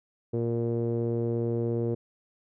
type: tone with low-pass filter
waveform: sawtooth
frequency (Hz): 117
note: A#2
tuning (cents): +7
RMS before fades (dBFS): -28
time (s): 0.33-1.95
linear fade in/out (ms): 10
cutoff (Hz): 430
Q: 4.8
effects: none